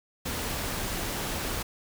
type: noise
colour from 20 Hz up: pink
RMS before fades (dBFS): -32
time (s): 0.25-1.63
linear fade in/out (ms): 10
effects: none